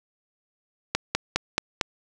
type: slowing click train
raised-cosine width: 0.2 ms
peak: -4 dBFS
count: 5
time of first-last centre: 0.95-1.812 s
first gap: 200 ms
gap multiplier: 1.05
effects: none